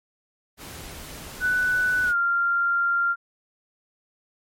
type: noise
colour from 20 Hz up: pink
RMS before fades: -39 dBFS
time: 0.57-2.14 s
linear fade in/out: 50 ms
type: tone with pitch glide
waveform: sine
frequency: 1489 to 1389.3 Hz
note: F#6 to F6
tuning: +11 to -9 cents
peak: -19 dBFS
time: 1.4-3.16 s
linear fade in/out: 50 ms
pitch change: -120 cents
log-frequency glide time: 2.04-2.16 s
effects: MP3 64 kbps